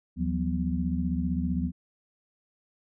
sine tone cluster, 76.6 / 172.5 / 188 / 247.6 Hz, D#2 / F3 / F#3 / B3, -27 / -21 / +28 / +5 cents, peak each -31 dBFS, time 0.16-1.72 s, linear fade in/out 50 ms, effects none

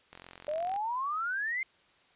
click train, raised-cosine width 0.3 ms, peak -31 dBFS, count 29, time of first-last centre 0.13-0.762 s, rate 44.3 Hz
sine exponential sweep, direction up, 585 to 2133 Hz, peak -30 dBFS, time 0.48-1.63 s, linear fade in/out 2 ms
effects white hiss -64 dBFS RMS until 2.15 s + resampled to 8000 Hz

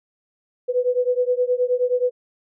sine beating tone pair, 492.7 / 502.2 Hz, B4 / B4, -4 / +29 cents, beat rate 9.5 Hz, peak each -20 / -21 dBFS, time 0.68-2.11 s, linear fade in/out 20 ms, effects none

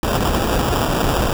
pink noise with sample-and-hold, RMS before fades -18 dBFS, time 0.03-1.33 s, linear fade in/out 0 ms, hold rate 2100 Hz, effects none

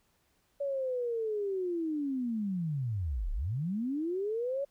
sine linear two-way sweep, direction down then up, 570 to 31.02 to 570 Hz, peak -30 dBFS, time 0.6-4.65 s, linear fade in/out 10 ms, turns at 3.32 s, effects pink hiss -72 dBFS RMS until 4.7 s

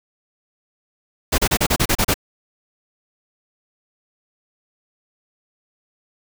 pink noise bursts, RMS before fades -17 dBFS, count 9, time 1.32-2.142 s, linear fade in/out 10 ms, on 62 ms, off 33 ms, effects none

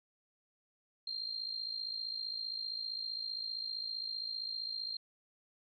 sine tone with amplitude modulation, 4186 Hz, C8, in tune, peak -34 dBFS, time 1.07-4.97 s, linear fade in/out 5 ms, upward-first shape sine, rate 55.3 Hz, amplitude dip 70%, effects none

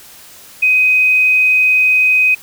sine tone, 2512 Hz, D#7, 16 cents sharp, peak -8 dBFS, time 0.62-2.35 s, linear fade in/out 10 ms, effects white hiss -39 dBFS RMS until 2.42 s

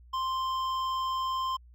triangle tone with hard clipping, 1046.5 Hz, C6, in tune, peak -30 dBFS, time 0.13-1.57 s, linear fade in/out 10 ms, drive 13 dB, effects added 60 Hz sine -51 dBFS peak until 1.74 s

